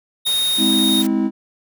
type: tone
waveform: square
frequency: 3720 Hz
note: A#7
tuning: 4 cents flat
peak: -17 dBFS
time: 0.25-1.03 s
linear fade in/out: 20 ms
type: noise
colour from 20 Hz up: white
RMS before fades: -30 dBFS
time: 0.26-1.07 s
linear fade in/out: 5 ms
type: chord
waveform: triangle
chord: Ab augmented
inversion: none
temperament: just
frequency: 207.7 / 259.6 / 324.5 Hz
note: Ab3 / C4 / E4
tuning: 0 / -13 / -27 cents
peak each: -18 dBFS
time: 0.57-1.31 s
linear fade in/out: 50 ms
effects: none